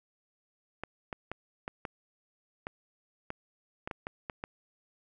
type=clicks; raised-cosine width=0.5 ms; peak=-21 dBFS; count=12; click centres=0.836 / 1.128 / 1.316 / 1.679 / 1.852 / 2.669 / 3.304 / 3.875 / 3.912 / 4.069 / 4.298 / 4.439 s; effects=none